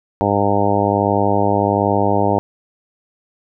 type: harmonic tone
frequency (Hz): 101.3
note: G#2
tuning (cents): -43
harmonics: 1 / 2 / 3 / 4 / 5 / 6 / 7 / 8 / 9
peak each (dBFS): -22 / -22 / -22 / -22 / -22 / -22 / -22 / -22 / -22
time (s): 0.21-2.39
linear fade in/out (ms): 0
effects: none